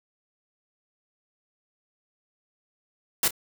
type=noise with echo; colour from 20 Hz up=white; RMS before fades=-22 dBFS; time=3.23-3.28 s; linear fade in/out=2 ms; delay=28 ms; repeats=1; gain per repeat=-14 dB; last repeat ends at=3.308 s; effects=none